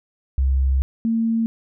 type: tone pair in turn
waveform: sine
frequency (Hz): 66.6 / 227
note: C2 / A#3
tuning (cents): +31 / -46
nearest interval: octave + major sixth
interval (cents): 2123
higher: second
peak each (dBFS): -15 / -17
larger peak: first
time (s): 0.38-0.82 / 1.05-1.46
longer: first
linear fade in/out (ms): 0
effects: none